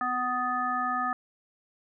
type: harmonic tone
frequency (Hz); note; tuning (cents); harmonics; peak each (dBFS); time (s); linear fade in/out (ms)
249.5; B3; +18; 1 / 3 / 5 / 7; -37 / -32 / -28 / -35; 0.01-1.13; 2
effects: none